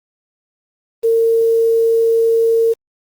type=tone with quantisation; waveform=sine; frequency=455.9 Hz; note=A#4; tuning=39 cents flat; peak=-10 dBFS; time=1.03-2.74 s; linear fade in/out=20 ms; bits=6; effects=Opus 32 kbps